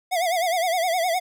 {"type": "tone with vibrato", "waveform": "square", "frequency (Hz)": 698.5, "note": "F5", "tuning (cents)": 0, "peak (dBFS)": -21, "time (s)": [0.11, 1.2], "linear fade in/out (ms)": 20, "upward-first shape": "sine", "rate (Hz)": 9.7, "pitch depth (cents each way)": 120, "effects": []}